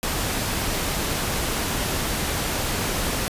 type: noise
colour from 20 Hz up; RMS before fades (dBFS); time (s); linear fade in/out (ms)
pink; -25; 0.03-3.28; 0
effects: resampled to 32000 Hz